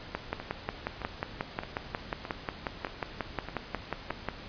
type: two click trains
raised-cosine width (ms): 0.5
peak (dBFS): -15 / -22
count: 24 / 7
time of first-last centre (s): 0.15-4.287 / 0.4-4.104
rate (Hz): 5.56 / 1.62
effects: pink hiss -45 dBFS RMS until 4.48 s + resampled to 11025 Hz

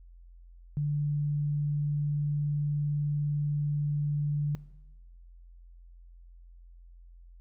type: tone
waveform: sine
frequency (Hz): 146.6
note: D3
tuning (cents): -3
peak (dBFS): -26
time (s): 0.77-4.55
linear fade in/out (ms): 0
effects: noise-tail reverb RT60 1.0 s tail -19 dB re dry + added 43 Hz sine -49 dBFS peak until 7.4 s

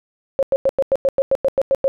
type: tone bursts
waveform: sine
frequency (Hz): 542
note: C#5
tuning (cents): -39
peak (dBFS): -12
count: 12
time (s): 0.39-1.88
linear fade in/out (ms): 0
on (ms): 38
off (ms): 94
effects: none

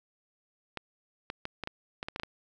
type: clicks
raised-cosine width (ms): 0.3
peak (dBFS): -19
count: 10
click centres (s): 0.773 / 1.301 / 1.454 / 1.637 / 1.674 / 2.029 / 2.085 / 2.161 / 2.198 / 2.234
effects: none

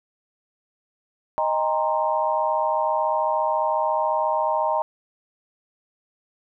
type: chord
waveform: sine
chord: C minor seventh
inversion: first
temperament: equal with one note detuned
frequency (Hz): 622.3 / 804.2 / 932.3 / 1046.5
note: Eb5 / G5 / Bb5 / C6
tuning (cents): 0 / +44 / 0 / 0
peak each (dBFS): -24 / -27 / -23 / -29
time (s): 1.38-4.82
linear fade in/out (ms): 0
effects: none

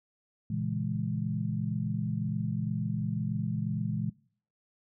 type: chord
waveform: sine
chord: A# half-diminished seventh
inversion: none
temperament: equal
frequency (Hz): 116.54 / 138.59 / 164.81 / 207.7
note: A#2 / C#3 / E3 / G#3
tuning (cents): 0 / 0 / 0 / 0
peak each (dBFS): -34 / -37 / -34 / -34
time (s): 0.5-4.1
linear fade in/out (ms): 5
effects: noise-tail reverb RT60 0.5 s tail -21 dB re dry

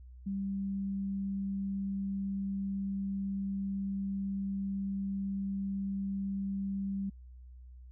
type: tone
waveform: sine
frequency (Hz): 196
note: G3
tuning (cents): 0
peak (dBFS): -32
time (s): 0.26-7.1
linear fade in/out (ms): 10
effects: added 62 Hz sine -48 dBFS peak until 7.91 s

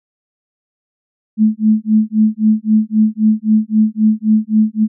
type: tone with tremolo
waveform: sine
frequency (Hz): 216.4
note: A3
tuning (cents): -29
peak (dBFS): -6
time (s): 1.37-4.88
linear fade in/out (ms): 50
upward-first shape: sine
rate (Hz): 3.8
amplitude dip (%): 100
effects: none

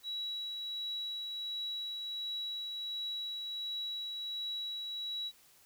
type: tone with tremolo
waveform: sine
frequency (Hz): 3900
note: B7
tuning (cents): -23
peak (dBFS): -35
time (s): 0.03-5.32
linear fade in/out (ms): 50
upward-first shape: triangle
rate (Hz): 1.4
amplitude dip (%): 30
effects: white hiss -63 dBFS RMS until 5.65 s

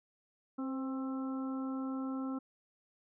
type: harmonic tone with a mistuned harmonic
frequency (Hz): 265.3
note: C4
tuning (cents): +24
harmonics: 1 / 2 / 3 / 4 / 5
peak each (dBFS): -35 / -48 / -51 / -51 / -48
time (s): 0.58-2.39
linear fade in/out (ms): 10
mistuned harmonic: 2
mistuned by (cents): -32
effects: none

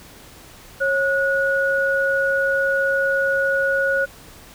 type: tone pair together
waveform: sine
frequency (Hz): 546 / 1457.6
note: C#5 / F#6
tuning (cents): -26 / -26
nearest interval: octave + perfect fourth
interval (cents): 1700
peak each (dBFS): -20 / -19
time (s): 0.8-4.06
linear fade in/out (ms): 20
effects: pink hiss -44 dBFS RMS until 4.54 s

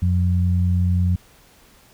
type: tone pair together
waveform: sine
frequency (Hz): 89.45 / 178.9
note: F2 / F3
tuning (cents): +42 / +42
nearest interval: octave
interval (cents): 1200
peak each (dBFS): -16 / -23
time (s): 0.02-1.16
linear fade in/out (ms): 5
effects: pink hiss -52 dBFS RMS until 1.93 s

